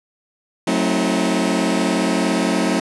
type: chord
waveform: sawtooth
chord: F# diminished seventh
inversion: none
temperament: just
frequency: 185 / 222 / 266.4 / 319.7 Hz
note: F#3 / A3 / C4 / Eb4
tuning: 0 / +16 / +31 / +47 cents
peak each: -18 dBFS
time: 0.67-2.8 s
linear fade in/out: 5 ms
effects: resampled to 24000 Hz